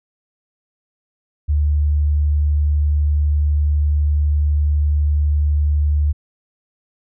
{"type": "tone", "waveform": "sine", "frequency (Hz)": 74, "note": "D2", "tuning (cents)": 14, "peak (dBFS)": -13, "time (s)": [1.48, 6.13], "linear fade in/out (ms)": 20, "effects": []}